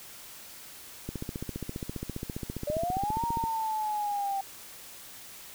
click train, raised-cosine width 3 ms, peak -21 dBFS, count 36, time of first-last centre 1.09-3.439 s, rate 14.9 Hz
sine linear two-way sweep, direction up then down, 578 to 937 to 780 Hz, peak -28 dBFS, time 2.67-4.41 s, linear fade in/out 5 ms, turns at 3.24 s
effects white hiss -47 dBFS RMS until 5.54 s

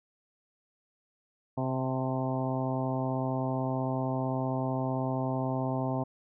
harmonic tone with a mistuned harmonic, 130.8 Hz, C3, in tune, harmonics 1 / 2 / 3 / 4 / 5 / 6 / 7 / 8, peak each -32 / -33 / -40 / -40 / -36 / -40 / -39 / -44 dBFS, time 1.57-6.04 s, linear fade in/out 10 ms, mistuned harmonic 7, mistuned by -35 cents, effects none

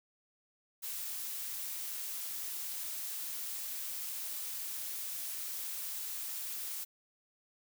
blue noise, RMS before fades -40 dBFS, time 0.82-6.85 s, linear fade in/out 20 ms, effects none

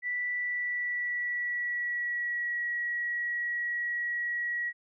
sine tone with pitch glide, 1968 to 1916.4 Hz, B6 to A#6, -7 to +47 cents, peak -29 dBFS, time 0.02-4.73 s, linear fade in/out 50 ms, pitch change -46 cents, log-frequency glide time 0.34-2.66 s, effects none

